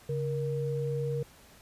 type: tone pair together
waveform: sine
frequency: 139.82 / 470.3 Hz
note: C#3 / A#4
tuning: +15 / +15 cents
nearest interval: octave + major sixth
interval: 2100 cents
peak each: -31 / -32 dBFS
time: 0.09-1.23 s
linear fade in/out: 5 ms
effects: pink hiss -56 dBFS RMS until 1.61 s + resampled to 32000 Hz